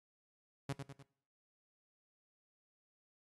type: tone with echo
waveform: sawtooth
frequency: 138.59 Hz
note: C#3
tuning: in tune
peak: -32 dBFS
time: 0.69-0.73 s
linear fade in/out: 5 ms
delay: 100 ms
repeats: 3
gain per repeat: -6 dB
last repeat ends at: 1.03 s
effects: noise-tail reverb RT60 0.6 s tail -21 dB re dry + AAC 32 kbps